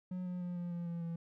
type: tone with pitch steps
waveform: triangle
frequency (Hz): 182.2 / 179.69 / 177.22 / 174.78 / 172.37 / 170 / 167.66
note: F#3 / F3 / F3 / F3 / F3 / F3 / E3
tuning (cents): -26 / +50 / +26 / +2 / -22 / -46 / +30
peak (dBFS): -35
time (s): 0.11-1.16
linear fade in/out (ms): 5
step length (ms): 150
effects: none